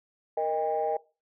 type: chord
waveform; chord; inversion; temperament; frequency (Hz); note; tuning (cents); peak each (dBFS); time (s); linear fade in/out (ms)
sine; Eb major; second; equal with one note detuned; 466.2 / 622.3 / 801.9; Bb4 / Eb5 / G5; 0 / 0 / +39; -29; 0.37-0.97; 5
effects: noise-tail reverb RT60 0.3 s tail -21 dB re dry + tanh soft clip ceiling -18 dBFS

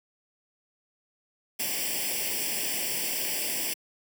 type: noise with comb filter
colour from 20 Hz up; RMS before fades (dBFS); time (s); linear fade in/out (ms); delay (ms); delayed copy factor
white; -30; 1.59-3.74; 10; 0.38; +0.95
effects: high-pass 200 Hz 12 dB/octave

